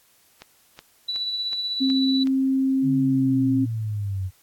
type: click train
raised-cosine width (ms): 0.2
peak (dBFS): -23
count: 6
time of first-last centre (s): 0.42-2.272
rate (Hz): 2.7
type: tone with tremolo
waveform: sine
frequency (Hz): 3951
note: B7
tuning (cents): 0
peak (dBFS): -23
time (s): 1.08-2.24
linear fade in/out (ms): 10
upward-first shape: sine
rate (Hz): 16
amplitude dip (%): 35
type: tone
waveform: sine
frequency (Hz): 266.1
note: C4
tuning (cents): +29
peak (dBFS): -18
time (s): 1.8-3.66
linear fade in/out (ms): 20
type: linear sweep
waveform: sine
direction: down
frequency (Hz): 146 to 91.5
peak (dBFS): -24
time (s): 2.82-4.31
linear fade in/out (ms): 50
effects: white hiss -59 dBFS RMS until 4.42 s + AAC 64 kbps